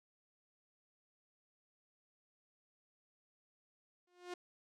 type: tone with exponential growth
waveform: sawtooth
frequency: 356.4 Hz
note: F4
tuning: 35 cents sharp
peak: -36 dBFS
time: 4.07-4.34 s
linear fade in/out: 5 ms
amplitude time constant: 58 ms
effects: low-pass 7000 Hz 12 dB/octave